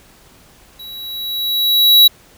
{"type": "tone with level ramp", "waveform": "square", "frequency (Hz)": 3900, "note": "B7", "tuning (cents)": -23, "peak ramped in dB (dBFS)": [-32, -4], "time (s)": [0.79, 2.08], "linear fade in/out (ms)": 10, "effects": ["pink hiss -47 dBFS RMS until 2.37 s"]}